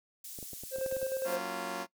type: high-pass noise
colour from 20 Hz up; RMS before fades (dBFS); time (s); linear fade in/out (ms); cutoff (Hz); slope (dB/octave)
pink; -45; 0.24-1.36; 5; 7900; 12
type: clicks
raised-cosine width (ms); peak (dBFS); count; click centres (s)
2; -33; 9; 0.388 / 0.428 / 0.533 / 0.636 / 0.785 / 0.862 / 0.925 / 0.968 / 1.029
type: tone with tremolo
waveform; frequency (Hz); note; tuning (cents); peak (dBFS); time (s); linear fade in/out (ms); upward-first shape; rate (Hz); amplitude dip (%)
triangle; 528; C5; +16; -28; 0.71-1.41; 50; square; 9.8; 50
type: chord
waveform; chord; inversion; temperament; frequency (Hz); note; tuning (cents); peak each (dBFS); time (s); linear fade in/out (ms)
10% pulse; Gb major seventh; none; just; 185 / 231.2 / 277.5 / 346.9; Gb3 / Bb3 / Db4 / F4; 0 / -14 / +2 / -12; -34 / -35 / -35 / -32; 1.24-1.87; 50
effects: noise-tail reverb RT60 0.1 s tail -20 dB re dry